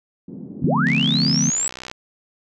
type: band-pass noise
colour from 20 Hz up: white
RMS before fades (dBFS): -35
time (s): 0.28-1.35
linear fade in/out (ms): 5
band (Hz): 160 to 290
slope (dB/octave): 24
type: chord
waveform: sine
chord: D minor seventh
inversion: none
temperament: equal with one note detuned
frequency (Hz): 146.83 / 174.61 / 220 / 255.8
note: D3 / F3 / A3 / C4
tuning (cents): 0 / 0 / 0 / -39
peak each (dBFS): -23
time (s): 0.62-1.5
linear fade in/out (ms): 5
type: linear sweep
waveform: sine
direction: up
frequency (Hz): 86.8 to 7860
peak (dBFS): -19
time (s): 0.64-1.68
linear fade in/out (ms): 0
type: click train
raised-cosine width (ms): 0.2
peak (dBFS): -15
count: 67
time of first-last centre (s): 0.87-1.914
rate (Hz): 63.2
effects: none